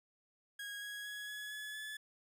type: tone with pitch steps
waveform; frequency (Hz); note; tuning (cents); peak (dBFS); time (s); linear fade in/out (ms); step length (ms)
30% pulse; 1644 / 1659.3 / 1674.7 / 1690.2 / 1705.9 / 1721.8; G#6 / G#6 / G#6 / G#6 / G#6 / A6; -18 / -2 / +14 / +30 / +46 / -38; -40; 0.59-1.97; 5; 230
effects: none